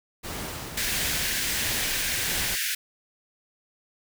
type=noise with tremolo; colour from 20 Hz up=pink; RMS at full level=-33 dBFS; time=0.23-2.56 s; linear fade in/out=20 ms; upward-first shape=triangle; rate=1.5 Hz; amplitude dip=45%
type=high-pass noise; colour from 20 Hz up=pink; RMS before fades=-28 dBFS; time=0.77-2.75 s; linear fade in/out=5 ms; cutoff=1500 Hz; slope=96 dB/octave
effects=none